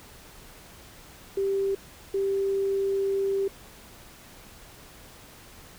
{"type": "tone bursts at uneven times", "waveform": "sine", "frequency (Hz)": 392, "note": "G4", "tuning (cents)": 0, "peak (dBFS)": -23, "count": 2, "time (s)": [[1.37, 1.75], [2.14, 3.48]], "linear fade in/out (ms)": 5, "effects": ["pink hiss -49 dBFS RMS until 5.78 s"]}